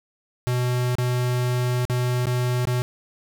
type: tone with dropouts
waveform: square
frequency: 124.1 Hz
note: B2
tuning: 9 cents sharp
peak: -21 dBFS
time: 0.47-2.82 s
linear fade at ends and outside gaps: 0 ms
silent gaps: 0.953-0.984 / 1.852-1.898 / 2.256-2.269 / 2.653-2.672 s
effects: none